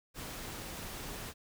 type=noise; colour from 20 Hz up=pink; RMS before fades=-43 dBFS; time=0.14-1.34 s; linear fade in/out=50 ms; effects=none